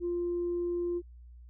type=tone; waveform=sine; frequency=348.6 Hz; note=F4; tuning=3 cents flat; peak=-28 dBFS; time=0-1.02 s; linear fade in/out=50 ms; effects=tanh soft clip ceiling -25 dBFS + added 60 Hz sine -48 dBFS peak until 1.49 s